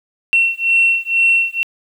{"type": "beating tone pair", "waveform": "sine", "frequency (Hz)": [2715, 2717.1], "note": ["F7", "F7"], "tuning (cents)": [-50, -48], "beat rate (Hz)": 2.1, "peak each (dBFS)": -14, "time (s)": [0.33, 1.63], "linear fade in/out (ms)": 0, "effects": ["tanh soft clip ceiling -4 dBFS", "8-bit"]}